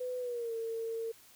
sine tone with pitch glide, 501 to 454.1 Hz, B4 to A#4, +25 to -45 cents, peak -34 dBFS, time 0-1.12 s, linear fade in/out 10 ms, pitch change -170 cents, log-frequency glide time 0.19-0.54 s, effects white hiss -59 dBFS RMS until 1.35 s

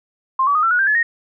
sine tone with pitch steps, 1055 / 1143.9 / 1240.2 / 1344.7 / 1457.9 / 1580.7 / 1713.9 / 1858.2 Hz, C6 / D6 / D#6 / E6 / F#6 / G6 / A6 / A#6, +14 / -46 / -6 / +34 / -26 / +14 / -46 / -6 cents, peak -13 dBFS, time 0.39-1.03 s, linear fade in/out 5 ms, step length 80 ms, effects none

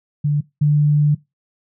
sine tone pair in turn, 146.83 / 148.02 Hz, D3 / D3, 0 / +14 cents, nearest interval unison, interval 14 cents, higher second, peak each -14 / -11 dBFS, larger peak second, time 0.24-0.41 / 0.61-1.15 s, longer second, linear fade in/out 10 ms, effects noise-tail reverb RT60 0.2 s tail -20 dB re dry

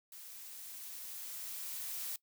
blue noise with level ramp, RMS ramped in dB -51 to -40 dBFS, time 0.12-2.16 s, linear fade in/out 2 ms, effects noise-tail reverb RT60 0.1 s tail -21 dB re dry

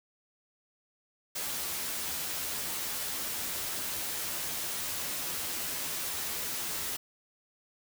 white noise with comb filter, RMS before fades -35 dBFS, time 1.35-6.97 s, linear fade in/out 10 ms, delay 12 ms, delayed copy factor +0.5, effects none

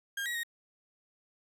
35% pulse tone with pitch steps, 1612 / 1910 / 1866 Hz, G6 / A#6 / A#6, +48 / +42 / +1 cents, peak -31 dBFS, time 0.17-0.434 s, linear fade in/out 5 ms, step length 88 ms, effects none

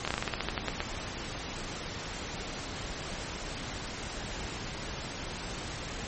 slowing click train, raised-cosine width 0.3 ms, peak -13 dBFS, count 13, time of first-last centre 0.05-0.804 s, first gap 26 ms, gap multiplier 1.15, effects pink hiss -38 dBFS RMS until 6.07 s + MP3 32 kbps

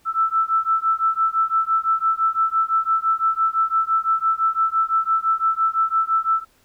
sine beating tone pair, 1320 / 1325.9 Hz, E6 / E6, +2 / +10 cents, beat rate 5.9 Hz, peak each -20 dBFS, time 0.05-6.45 s, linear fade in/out 50 ms, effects pink hiss -59 dBFS RMS until 6.64 s

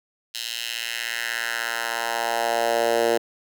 10% pulse tone with high-pass filter sweep, 116.54 Hz, A#2, in tune, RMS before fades -25 dBFS, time 0.34-3.18 s, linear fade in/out 10 ms, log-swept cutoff 3600 to 430 Hz, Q 2, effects none

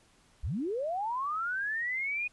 sine linear sweep, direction up, 39.7 to 2489 Hz, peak -30 dBFS, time 0.43-2.28 s, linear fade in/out 10 ms, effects pink hiss -64 dBFS RMS until 2.32 s + resampled to 24000 Hz

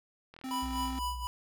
click train, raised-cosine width 0.3 ms, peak -34 dBFS, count 27, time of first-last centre 0.34-0.979 s, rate 40.7 Hz
square tone, 261.6 Hz, C4, in tune, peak -37 dBFS, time 0.44-0.99 s, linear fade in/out 2 ms
square tone with tremolo, 987.8 Hz, B5, in tune, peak -32 dBFS, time 0.51-1.27 s, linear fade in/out 0 ms, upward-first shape sine, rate 4.1 Hz, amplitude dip 75%
sine tone with vibrato, 61.74 Hz, B1, in tune, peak -37 dBFS, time 0.62-1.27 s, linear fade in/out 10 ms, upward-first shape square, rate 6.5 Hz, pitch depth 44 cents each way
effects none

